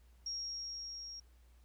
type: tone with level ramp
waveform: sine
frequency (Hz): 5588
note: F8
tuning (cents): 0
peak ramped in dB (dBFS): -37 to -45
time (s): 0.26-1.2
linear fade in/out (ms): 5
effects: added 60 Hz sine -60 dBFS peak until 1.64 s + pink hiss -73 dBFS RMS until 1.64 s